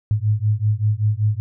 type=beating tone pair; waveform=sine; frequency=103.83 / 109.03 Hz; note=G#2 / A2; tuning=0 / -15 cents; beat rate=5.2 Hz; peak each=-19 dBFS; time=0.11-1.4 s; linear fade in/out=0 ms; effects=none